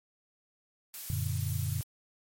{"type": "noise", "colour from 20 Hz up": "blue", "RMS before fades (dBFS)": -41, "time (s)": [0.94, 1.83], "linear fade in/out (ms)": 0}
{"type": "chord", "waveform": "sine", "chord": "Gb augmented", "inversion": "none", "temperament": "equal", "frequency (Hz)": [92.5, 116.54, 146.83], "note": ["Gb2", "Bb2", "D3"], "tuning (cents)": [0, 0, 0], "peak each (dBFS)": [-33, -34, -35], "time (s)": [1.1, 1.81], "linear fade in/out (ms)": 0}
{"effects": ["MP3 64 kbps"]}